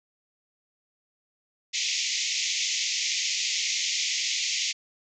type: band-pass noise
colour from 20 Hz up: white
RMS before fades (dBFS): -28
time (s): 1.73-4.73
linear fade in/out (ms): 20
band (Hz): 2000 to 7000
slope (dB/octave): 96
effects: none